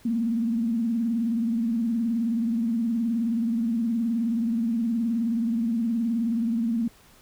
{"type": "tone with vibrato", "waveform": "sine", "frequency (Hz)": 230, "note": "A#3", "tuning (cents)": -23, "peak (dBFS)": -22, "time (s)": [0.05, 6.88], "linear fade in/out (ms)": 5, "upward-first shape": "sine", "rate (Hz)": 19, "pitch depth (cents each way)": 88, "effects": ["pink hiss -55 dBFS RMS until 7.21 s"]}